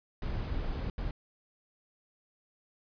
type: noise bursts at uneven times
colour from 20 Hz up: brown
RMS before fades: -34 dBFS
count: 2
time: 0.22-0.9 / 0.98-1.11 s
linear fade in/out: 2 ms
effects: resampled to 11025 Hz